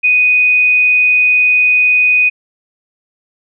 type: tone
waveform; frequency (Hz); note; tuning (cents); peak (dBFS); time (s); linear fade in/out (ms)
sine; 2489; D#7; 0; -7; 0.03-2.3; 20
effects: none